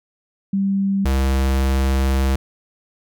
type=tone pair in turn; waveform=sine / square; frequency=196 / 66.7 Hz; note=G3 / C2; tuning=0 / +34 cents; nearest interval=octave + perfect fifth; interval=1866 cents; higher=first; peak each=-16 dBFS; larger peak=neither; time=0.53-1.05 / 1.05-2.36 s; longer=second; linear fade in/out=5 ms; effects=none